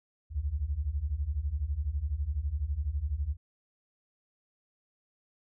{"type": "beating tone pair", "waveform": "sine", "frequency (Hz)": [65.41, 77.41], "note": ["C2", "D#2"], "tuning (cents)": [0, -8], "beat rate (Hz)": 12, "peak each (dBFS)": [-33, -31], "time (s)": [0.3, 3.37], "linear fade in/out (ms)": 50, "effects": []}